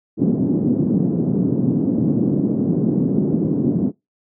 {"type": "band-pass noise", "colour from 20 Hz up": "white", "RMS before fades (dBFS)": -18, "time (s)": [0.17, 3.92], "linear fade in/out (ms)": 50, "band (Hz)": [150, 300], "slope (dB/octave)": 24, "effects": ["noise-tail reverb RT60 0.2 s tail -23 dB re dry"]}